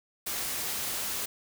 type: noise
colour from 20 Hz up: white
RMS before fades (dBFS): -33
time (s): 0.26-1.26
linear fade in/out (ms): 10
effects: none